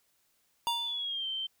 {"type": "tone with exponential decay", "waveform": "square", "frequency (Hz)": 940, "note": "A#5", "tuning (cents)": 14, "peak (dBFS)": -27, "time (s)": [0.67, 1.05], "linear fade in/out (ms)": 0, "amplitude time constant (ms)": 81}
{"type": "tone with pitch glide", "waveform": "sine", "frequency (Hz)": [3500, 3118], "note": ["A7", "G7"], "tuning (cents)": [-10, -10], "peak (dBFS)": -32, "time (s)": [0.67, 1.47], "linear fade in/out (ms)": 10, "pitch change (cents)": -200, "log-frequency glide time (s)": [0.85, 1.27]}
{"effects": ["white hiss -72 dBFS RMS until 1.6 s"]}